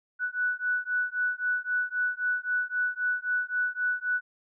sine beating tone pair, 1480 / 1483.8 Hz, F#6 / F#6, 0 / +4 cents, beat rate 3.8 Hz, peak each -29 dBFS, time 0.19-4.21 s, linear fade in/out 50 ms, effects none

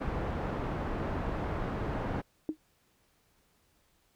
pink low-pass noise, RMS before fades -34 dBFS, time 0-2.22 s, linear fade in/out 20 ms, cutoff 1200 Hz, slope 12 dB/octave
sine tone with exponential decay, 311.1 Hz, D#4, in tune, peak -25 dBFS, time 2.49-2.57 s, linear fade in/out 1 ms, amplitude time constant 16 ms
effects pink hiss -70 dBFS RMS until 4.15 s

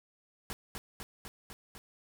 pink noise with echo, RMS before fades -39 dBFS, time 0.5-0.53 s, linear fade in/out 0 ms, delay 250 ms, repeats 5, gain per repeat -2 dB, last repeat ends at 1.78 s, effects none

